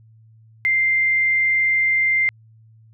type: tone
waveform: sine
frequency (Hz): 2093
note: C7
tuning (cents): 0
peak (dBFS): -15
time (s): 0.65-2.29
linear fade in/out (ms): 0
effects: added 111 Hz sine -47 dBFS peak until 2.93 s

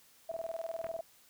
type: tone with tremolo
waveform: sine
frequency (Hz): 659.3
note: E5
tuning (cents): 0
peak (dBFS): -34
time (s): 0.29-1.01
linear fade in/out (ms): 5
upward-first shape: square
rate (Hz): 20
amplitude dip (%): 80
type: clicks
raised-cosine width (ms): 0.5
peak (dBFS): -29 / -32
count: 2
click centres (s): 0.844 / 0.868
effects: white hiss -63 dBFS RMS until 1.29 s

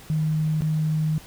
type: tone with dropouts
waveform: sine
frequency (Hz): 155.56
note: D#3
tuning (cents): 0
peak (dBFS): -20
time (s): 0.1-1.18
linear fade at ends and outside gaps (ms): 0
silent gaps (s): 0.608-0.62
effects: pink hiss -46 dBFS RMS until 1.26 s

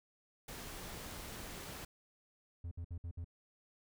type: noise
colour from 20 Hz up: pink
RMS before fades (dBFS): -47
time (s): 0.48-1.85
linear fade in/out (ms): 5
type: tone bursts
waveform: triangle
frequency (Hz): 85.2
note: F2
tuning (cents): -42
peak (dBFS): -38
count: 5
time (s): 2.64-3.245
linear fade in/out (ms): 5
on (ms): 73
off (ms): 60
effects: none

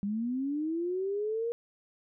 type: linear sweep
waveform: sine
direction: up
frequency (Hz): 196 to 474.1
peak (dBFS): -29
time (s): 0.03-1.52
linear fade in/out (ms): 0
effects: none

